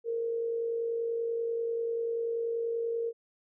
sine tone with amplitude modulation, 462.6 Hz, A#4, 13 cents flat, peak -27 dBFS, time 0.04-3.13 s, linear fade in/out 50 ms, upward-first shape sine, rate 50.3 Hz, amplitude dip 40%, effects none

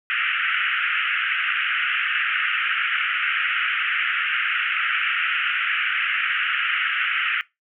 pink band-pass noise, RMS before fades -23 dBFS, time 0.1-7.41 s, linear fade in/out 0 ms, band 1300 to 3000 Hz, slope 96 dB/octave, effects noise-tail reverb RT60 0.2 s tail -21 dB re dry

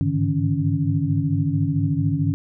sine tone cluster, 100.5 / 104.9 / 144.3 / 157.9 / 278.2 Hz, G2 / G#2 / D3 / D#3 / C#4, +44 / +18 / -30 / +26 / +6 cents, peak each -26 / -28 / -23 / -23 / -25 dBFS, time 0.01-2.34 s, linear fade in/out 0 ms, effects none

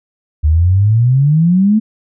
sine exponential sweep, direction up, 73.42 to 223.2 Hz, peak -7 dBFS, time 0.43-1.8 s, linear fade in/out 20 ms, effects none

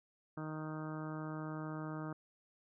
harmonic tone, 155.56 Hz, D#3, in tune, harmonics 1 / 2 / 3 / 4 / 5 / 6 / 7 / 8 / 9 / 10, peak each -43 / -44 / -53 / -51 / -56 / -54 / -56 / -51 / -57 / -57 dBFS, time 0.37-2.13 s, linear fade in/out 5 ms, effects none

